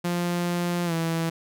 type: tone with pitch glide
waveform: sawtooth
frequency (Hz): 174.61 to 164.81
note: F3 to E3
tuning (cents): 0 to 0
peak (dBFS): -20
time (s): 0.04-1.3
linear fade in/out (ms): 10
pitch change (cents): -100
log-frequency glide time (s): 0.85-0.93
effects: none